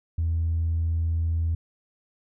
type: tone with tanh clipping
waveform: triangle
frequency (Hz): 82.41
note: E2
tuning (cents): 0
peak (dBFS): -22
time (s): 0.18-1.55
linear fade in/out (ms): 5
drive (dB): 5
effects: none